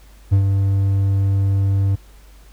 triangle tone with ADSR envelope, 98 Hz, G2, in tune, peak -7 dBFS, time 0.31-1.96 s, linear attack 21 ms, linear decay 91 ms, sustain -5 dB, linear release 14 ms, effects added 50 Hz sine -42 dBFS peak until 2.52 s + pink hiss -52 dBFS RMS until 2.52 s

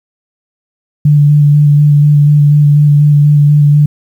sine tone with vibrato, 146.83 Hz, D3, in tune, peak -3 dBFS, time 1.05-3.86 s, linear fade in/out 5 ms, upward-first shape square, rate 4.1 Hz, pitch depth 14 cents each way, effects 7-bit

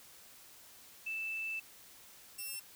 sine / 5% pulse tone pair in turn, 2643 / 2699 Hz, E7 / E7, +4 / +40 cents, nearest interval unison, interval 36 cents, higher second, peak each -36 / -31 dBFS, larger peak second, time 1.06-1.6 / 2.38-2.6 s, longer first, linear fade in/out 10 ms, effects white hiss -57 dBFS RMS until 2.75 s

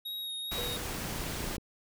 square tone with vibrato, 3766 Hz, A#7, 17 cents sharp, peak -36 dBFS, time 0.05-0.77 s, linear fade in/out 10 ms, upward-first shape sine, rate 2.4 Hz, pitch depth 17 cents each way
pink noise, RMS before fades -37 dBFS, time 0.51-1.57 s, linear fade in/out 10 ms
sine tone with exponential decay, 485.5 Hz, B4, 30 cents flat, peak -35 dBFS, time 0.58-1.18 s, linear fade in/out 1 ms, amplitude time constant 130 ms
click train, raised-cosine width 3 ms, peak -29 dBFS, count 19, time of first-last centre 0.95-1.582 s, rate 28.5 Hz
effects none

